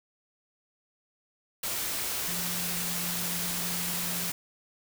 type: tone in noise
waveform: sine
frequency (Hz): 174.61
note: F3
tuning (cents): 0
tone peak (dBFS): -38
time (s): 2.28-4.3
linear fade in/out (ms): 5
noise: white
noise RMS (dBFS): -32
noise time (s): 1.63-4.32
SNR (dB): -9
effects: none